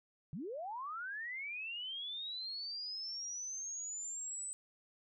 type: linear sweep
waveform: sine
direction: up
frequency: 130 to 8100 Hz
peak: -40 dBFS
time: 0.33-4.53 s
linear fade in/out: 0 ms
effects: none